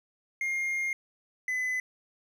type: tone pair in turn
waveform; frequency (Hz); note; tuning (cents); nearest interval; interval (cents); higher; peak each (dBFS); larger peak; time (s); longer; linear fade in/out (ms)
triangle; 2126 / 2013; C7 / B6; +27 / +33; minor second; 94; first; -26; neither; 0.41-0.93 / 1.48-1.8; first; 2
effects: none